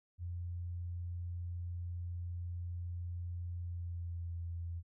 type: tone with pitch glide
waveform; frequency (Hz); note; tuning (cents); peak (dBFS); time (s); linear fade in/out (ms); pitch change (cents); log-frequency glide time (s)
sine; 87.31 to 85.12; F2 to F2; 0 to -44; -38; 0.18-4.83; 50; -44; 3.59-4.34
effects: none